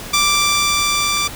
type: tone with level ramp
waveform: 10% pulse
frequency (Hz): 1174.7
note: D6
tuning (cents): 0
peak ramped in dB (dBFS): -4 to -8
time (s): 0.13-1.28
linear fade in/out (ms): 10
effects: pink hiss -31 dBFS RMS until 1.35 s